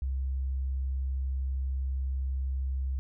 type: tone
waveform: sine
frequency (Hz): 66.2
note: C2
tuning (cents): +21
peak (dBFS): -28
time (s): 0.02-2.99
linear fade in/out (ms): 0
effects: none